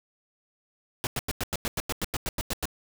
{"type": "noise bursts", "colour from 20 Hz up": "pink", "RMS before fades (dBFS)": -29, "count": 14, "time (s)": [1.04, 2.655], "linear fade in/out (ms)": 0, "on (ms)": 29, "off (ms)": 93, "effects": []}